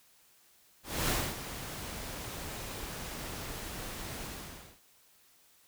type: noise with ADSR envelope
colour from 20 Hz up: pink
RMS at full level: -29 dBFS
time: 0.83-4.8 s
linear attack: 260 ms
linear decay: 260 ms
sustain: -12 dB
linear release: 560 ms
effects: white hiss -64 dBFS RMS until 5.67 s